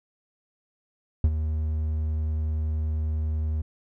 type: tone with ADSR envelope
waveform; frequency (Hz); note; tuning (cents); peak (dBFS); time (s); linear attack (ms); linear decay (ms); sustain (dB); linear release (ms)
triangle; 77.6; D#2; -4; -12; 1.24-3.62; 3; 52; -10; 10
effects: none